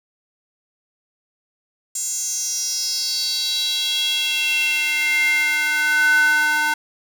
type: tone with high-pass filter sweep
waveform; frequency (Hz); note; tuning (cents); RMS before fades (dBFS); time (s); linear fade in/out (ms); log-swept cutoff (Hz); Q
square; 301.3; D4; +44; -20; 1.95-6.74; 5; 7300 to 1200; 6
effects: none